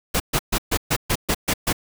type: noise bursts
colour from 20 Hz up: pink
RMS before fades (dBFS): -20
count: 9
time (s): 0.14-1.729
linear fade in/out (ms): 10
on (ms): 61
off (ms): 130
effects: none